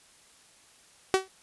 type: tone with exponential decay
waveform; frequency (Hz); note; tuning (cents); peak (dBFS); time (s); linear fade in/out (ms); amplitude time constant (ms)
sawtooth; 380; F#4; +46; -13; 1.14-1.28; 0; 30
effects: white hiss -58 dBFS RMS until 1.42 s + resampled to 24000 Hz